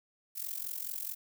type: noise with amplitude modulation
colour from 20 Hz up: violet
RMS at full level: -35 dBFS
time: 0.35-1.15 s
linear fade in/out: 20 ms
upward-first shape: sine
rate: 44.6 Hz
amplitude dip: 85%
effects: none